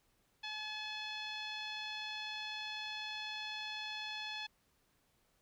10% pulse tone with low-pass filter, 856 Hz, A5, 48 cents flat, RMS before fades -43 dBFS, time 0.43-4.47 s, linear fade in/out 10 ms, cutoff 3700 Hz, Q 2, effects pink hiss -75 dBFS RMS until 5.41 s

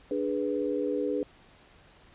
sine chord, G# diminished, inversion second, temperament equal, 293.7 / 415.3 / 493.9 Hz, D4 / G#4 / B4, 0 / 0 / 0 cents, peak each -31 dBFS, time 0.11-1.23 s, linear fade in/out 2 ms, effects pink hiss -57 dBFS RMS until 2.14 s + resampled to 8000 Hz

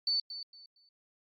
sine tone with echo, 4508 Hz, C#8, 28 cents sharp, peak -27 dBFS, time 0.07-0.2 s, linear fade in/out 2 ms, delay 230 ms, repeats 3, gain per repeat -12 dB, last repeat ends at 0.89 s, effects Opus 48 kbps

